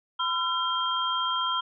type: tone cluster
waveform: sine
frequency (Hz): 1014 / 1359 / 3197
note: B5 / F6 / G7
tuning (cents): +45 / -48 / +33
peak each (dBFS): -29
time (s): 0.19-1.61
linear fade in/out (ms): 10
effects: none